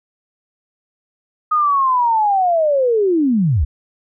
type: linear sweep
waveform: sine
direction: down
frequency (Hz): 1252 to 57.3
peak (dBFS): -12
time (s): 1.51-3.65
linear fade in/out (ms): 10
effects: none